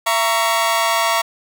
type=chord; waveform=sawtooth; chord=A# diminished; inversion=second; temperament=just; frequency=671.3 / 932.3 / 1118.8 Hz; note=E5 / A#5 / C#6; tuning=+31 / 0 / +16 cents; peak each=-16 dBFS; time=0.06-1.22 s; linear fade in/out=10 ms; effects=8-bit